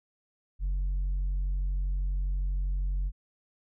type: tone with tanh clipping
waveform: sine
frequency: 46.25 Hz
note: F#1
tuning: in tune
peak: -27 dBFS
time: 0.59-3.12 s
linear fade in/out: 50 ms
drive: 2 dB
effects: none